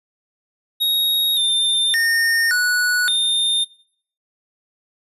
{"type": "tone with pitch steps", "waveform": "square", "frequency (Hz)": [3765, 3596, 1831, 1472, 3629], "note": ["A#7", "A7", "A#6", "F#6", "A#7"], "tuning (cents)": [16, 37, -32, -9, -47], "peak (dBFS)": -16, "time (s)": [0.8, 3.65], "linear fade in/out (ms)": 20, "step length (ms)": 570, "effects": ["noise-tail reverb RT60 0.6 s tail -21 dB re dry", "resampled to 32000 Hz"]}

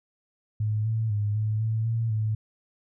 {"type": "tone with pitch steps", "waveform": "sine", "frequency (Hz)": [107.1, 111.4, 103.9, 107.8, 111, 114.2, 108.6], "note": ["A2", "A2", "G#2", "A2", "A2", "A#2", "A2"], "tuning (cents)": [-46, 22, 1, -35, 16, -35, -22], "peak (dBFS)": -23, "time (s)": [0.6, 2.35], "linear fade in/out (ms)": 5, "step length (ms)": 250, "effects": []}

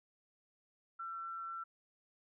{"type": "tone with amplitude modulation", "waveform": "sine", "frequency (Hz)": 1348, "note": "E6", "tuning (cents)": 38, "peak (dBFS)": -39, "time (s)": [0.99, 1.64], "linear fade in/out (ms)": 10, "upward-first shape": "sine", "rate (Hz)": 169, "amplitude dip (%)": 35, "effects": []}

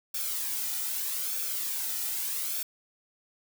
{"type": "noise with flanger", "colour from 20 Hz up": "blue", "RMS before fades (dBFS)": -32, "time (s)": [0.14, 2.63], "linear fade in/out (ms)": 5, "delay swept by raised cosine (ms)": [1, 1.84], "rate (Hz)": 0.81, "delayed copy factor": -0.55, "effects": []}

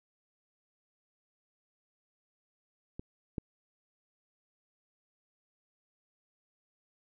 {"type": "clicks", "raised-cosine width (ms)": 3, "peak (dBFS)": [-27, -21], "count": 2, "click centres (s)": [2.995, 3.382], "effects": []}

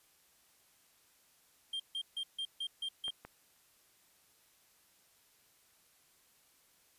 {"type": "tone bursts", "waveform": "triangle", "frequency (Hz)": 3187, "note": "G7", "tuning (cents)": 28, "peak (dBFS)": -34, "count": 7, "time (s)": [1.73, 3.106], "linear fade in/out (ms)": 5, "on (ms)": 68, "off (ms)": 150}
{"type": "clicks", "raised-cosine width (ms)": 0.5, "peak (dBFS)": -32, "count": 2, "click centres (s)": [3.081, 3.25]}
{"effects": ["white hiss -68 dBFS RMS until 6.98 s", "resampled to 32000 Hz"]}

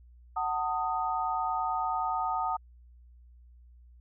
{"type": "chord", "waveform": "sine", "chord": "D# diminished", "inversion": "first", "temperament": "just", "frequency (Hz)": [746.7, 896, 1244.5], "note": ["F#5", "A5", "D#6"], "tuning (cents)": [16, 31, 0], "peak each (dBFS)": -32, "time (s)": [0.36, 2.57], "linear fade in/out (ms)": 10, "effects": ["added 60 Hz sine -52 dBFS peak until 4 s"]}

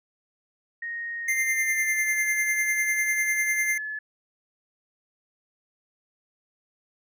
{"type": "tone with pitch glide", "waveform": "sine", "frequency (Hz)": [1864.7, 1719.8], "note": ["A#6", "A6"], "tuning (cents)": [0, -40], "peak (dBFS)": -30, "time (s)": [0.82, 3.99], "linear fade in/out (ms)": 5, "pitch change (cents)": -140, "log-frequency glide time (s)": [1.21, 2.26]}
{"type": "tone with tremolo", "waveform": "square", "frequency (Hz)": 2093, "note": "C7", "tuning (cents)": 0, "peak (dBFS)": -22, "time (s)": [1.28, 3.78], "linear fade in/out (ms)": 5, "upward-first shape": "sine", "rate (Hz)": 10, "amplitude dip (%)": 45}
{"effects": []}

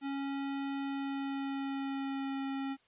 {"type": "tone with pitch glide", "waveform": "square", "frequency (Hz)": [276.2, 271.8], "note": ["C#4", "C#4"], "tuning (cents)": [-6, -34], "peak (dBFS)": -35, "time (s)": [0.01, 2.77], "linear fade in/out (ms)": 50, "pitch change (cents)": -28, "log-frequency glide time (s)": [0.82, 2.44], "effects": ["white hiss -69 dBFS RMS until 2.87 s", "resampled to 8000 Hz"]}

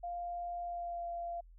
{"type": "tone with pitch glide", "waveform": "sine", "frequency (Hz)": [698.5, 688.9], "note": ["F5", "F5"], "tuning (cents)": [0, -24], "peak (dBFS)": -37, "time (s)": [0.03, 1.41], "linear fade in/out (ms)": 10, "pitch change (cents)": -24, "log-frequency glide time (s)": [0.62, 1.08], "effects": ["added 42 Hz sine -54 dBFS peak until 1.58 s"]}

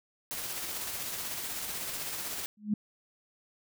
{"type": "noise with tremolo", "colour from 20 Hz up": "white", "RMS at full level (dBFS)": -36, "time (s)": [0.31, 2.46], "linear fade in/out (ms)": 0, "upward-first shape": "square", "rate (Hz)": 16, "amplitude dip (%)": 25}
{"type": "tone with exponential growth", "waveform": "sine", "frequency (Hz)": 210, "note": "G#3", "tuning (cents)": 19, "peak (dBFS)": -22, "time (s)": [2.57, 2.74], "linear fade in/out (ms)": 5, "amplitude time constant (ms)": 36}
{"effects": []}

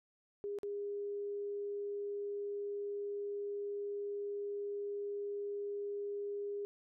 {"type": "tone with dropouts", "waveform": "sine", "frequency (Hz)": 406.8, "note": "G#4", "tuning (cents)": -36, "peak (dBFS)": -37, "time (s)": [0.44, 6.65], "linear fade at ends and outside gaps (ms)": 0, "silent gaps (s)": [0.587, 0.632], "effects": []}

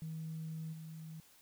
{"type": "tone with level steps", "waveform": "sine", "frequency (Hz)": 159.7, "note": "D#3", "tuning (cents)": 45, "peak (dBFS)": [-39, -45], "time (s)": [0.02, 1.2], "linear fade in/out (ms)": 0, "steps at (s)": 0.72, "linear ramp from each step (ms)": 20, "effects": ["tanh soft clip ceiling -35 dBFS", "white hiss -64 dBFS RMS until 1.41 s"]}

